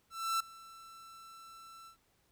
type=tone with ADSR envelope; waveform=45% pulse; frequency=1335 Hz; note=E6; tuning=22 cents sharp; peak=-29 dBFS; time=0.1-1.97 s; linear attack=300 ms; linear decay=6 ms; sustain=-22 dB; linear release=100 ms; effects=pink hiss -73 dBFS RMS until 2.31 s